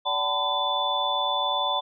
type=tone cluster; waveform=sine; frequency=579 / 759 / 891 / 1012 / 3492 Hz; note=D5 / F#5 / A5 / B5 / A7; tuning=-25 / +44 / +22 / +42 / -14 cents; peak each=-32 / -30 / -31 / -28 / -27 dBFS; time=0.05-1.81 s; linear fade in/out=20 ms; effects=none